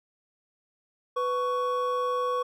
triangle tone pair together, 497.2 / 1115 Hz, B4 / C#6, +12 / +10 cents, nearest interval octave + major second, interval 1398 cents, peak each -26 dBFS, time 1.16-2.43 s, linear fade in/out 10 ms, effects none

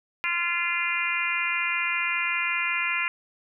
harmonic tone, 345.2 Hz, F4, 20 cents flat, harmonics 3 / 4 / 5 / 6 / 7 / 8, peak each -34 / -33 / -34 / -29 / -28 / -32 dBFS, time 0.24-3.08 s, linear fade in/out 0 ms, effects none

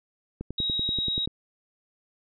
click train, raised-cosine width 3 ms, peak -20 dBFS, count 10, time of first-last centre 0.41-1.275 s, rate 10.4 Hz
sine tone, 3809 Hz, A#7, 37 cents sharp, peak -25 dBFS, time 0.58-1.26 s, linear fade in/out 5 ms
effects none

